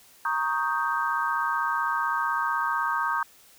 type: chord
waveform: sine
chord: Eb dominant seventh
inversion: second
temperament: equal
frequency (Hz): 932.3 / 1108.7 / 1244.5 / 1568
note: Bb5 / Db6 / Eb6 / G6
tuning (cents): 0 / 0 / 0 / 0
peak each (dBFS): -29 / -30 / -29 / -29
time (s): 0.25-3.23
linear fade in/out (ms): 2
effects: white hiss -55 dBFS RMS until 3.58 s